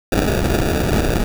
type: noise with sample-and-hold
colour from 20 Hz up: pink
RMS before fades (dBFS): -17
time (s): 0.12-1.24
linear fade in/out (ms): 2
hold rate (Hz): 1050
effects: none